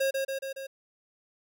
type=tone with echo; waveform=square; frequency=540 Hz; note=C#5; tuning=45 cents flat; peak=-25 dBFS; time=0-0.11 s; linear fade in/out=10 ms; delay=140 ms; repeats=4; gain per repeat=-3 dB; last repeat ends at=0.67 s; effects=none